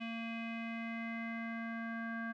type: tone with low-pass filter sweep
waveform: square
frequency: 228.7 Hz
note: A#3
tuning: 33 cents flat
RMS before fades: -41 dBFS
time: 0-2.33 s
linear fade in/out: 20 ms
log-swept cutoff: 2700 to 1600 Hz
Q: 5.6
effects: none